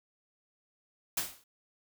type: noise with exponential decay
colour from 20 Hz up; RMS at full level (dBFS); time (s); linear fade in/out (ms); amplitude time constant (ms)
white; -28; 1.17-1.44; 5; 57
effects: none